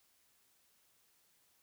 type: silence
effects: white hiss -72 dBFS RMS until 1.62 s